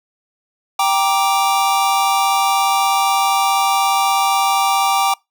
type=chord; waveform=square; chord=G minor; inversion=none; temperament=just; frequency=784 / 940.8 / 1176 Hz; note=G5 / Bb5 / D6; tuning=0 / +16 / +2 cents; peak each=-17 / -21 / -19 dBFS; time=0.79-5.14 s; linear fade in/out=5 ms; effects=noise-tail reverb RT60 0.2 s tail -25 dB re dry